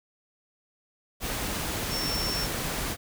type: tone in noise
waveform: sine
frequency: 5430 Hz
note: F8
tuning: 50 cents flat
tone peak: -30 dBFS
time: 1.89-2.48 s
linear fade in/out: 50 ms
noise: pink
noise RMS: -31 dBFS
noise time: 1.2-2.97 s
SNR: -2 dB
effects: none